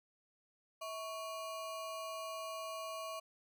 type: ring-modulated tone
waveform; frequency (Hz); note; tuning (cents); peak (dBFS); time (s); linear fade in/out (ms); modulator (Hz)
square; 880; A5; 0; -39; 0.81-3.2; 10; 232
effects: none